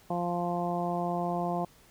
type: harmonic tone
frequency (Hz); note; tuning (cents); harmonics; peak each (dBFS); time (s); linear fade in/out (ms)
174.61; F3; 0; 1 / 2 / 3 / 4 / 5 / 6; -33 / -36 / -38 / -32 / -38 / -40; 0.1-1.65; 5
effects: pink hiss -59 dBFS RMS until 1.9 s